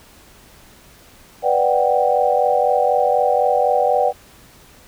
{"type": "chord", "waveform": "sine", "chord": "G major seventh", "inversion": "first", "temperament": "equal", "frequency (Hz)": [493.9, 587.3, 740, 784], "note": ["B4", "D5", "F#5", "G5"], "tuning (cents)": [0, 0, 0, 0], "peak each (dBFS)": -19, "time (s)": [1.42, 4.13], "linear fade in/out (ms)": 50, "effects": ["pink hiss -47 dBFS RMS until 4.87 s"]}